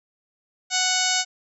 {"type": "harmonic tone", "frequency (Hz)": 740, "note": "F#5", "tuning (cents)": 0, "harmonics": [1, 2, 3, 4, 5, 6, 7, 8, 9, 10], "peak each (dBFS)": [-29, -29, -29, -29, -29, -29, -29, -29, -29, -29], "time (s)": [0.7, 1.25], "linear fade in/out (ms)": 50, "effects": []}